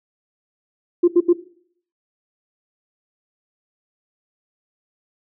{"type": "tone bursts", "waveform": "sine", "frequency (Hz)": 349.2, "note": "F4", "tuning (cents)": 0, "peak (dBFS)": -8, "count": 3, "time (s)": [1.03, 1.332], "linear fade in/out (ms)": 10, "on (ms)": 50, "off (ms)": 76, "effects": ["noise-tail reverb RT60 0.6 s tail -17 dB re dry", "tanh soft clip ceiling -5 dBFS"]}